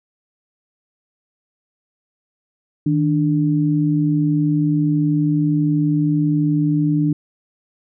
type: tone pair together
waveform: sine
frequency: 156.06 / 294.6 Hz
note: D#3 / D4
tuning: +6 / +6 cents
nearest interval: major seventh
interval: 1100 cents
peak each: -17 dBFS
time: 2.86-7.13 s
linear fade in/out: 5 ms
effects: none